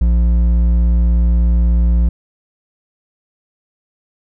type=tone with hard clipping; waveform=triangle; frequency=58.27 Hz; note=A#1; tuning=in tune; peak=-11 dBFS; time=0.01-2.09 s; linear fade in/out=5 ms; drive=10 dB; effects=none